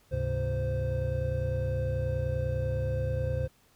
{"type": "tone cluster", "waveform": "triangle", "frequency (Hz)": [72.5, 103.1, 132.8, 519], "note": ["D2", "G#2", "C3", "C5"], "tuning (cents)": [-22, -12, 26, -14], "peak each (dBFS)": -31, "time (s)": [0.11, 3.48], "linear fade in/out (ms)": 20, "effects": ["pink hiss -64 dBFS RMS until 3.75 s"]}